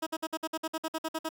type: tone bursts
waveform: 15% pulse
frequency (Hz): 320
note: D#4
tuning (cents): +49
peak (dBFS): -24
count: 13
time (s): 0.02-1.291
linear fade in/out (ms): 10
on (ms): 47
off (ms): 55
effects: none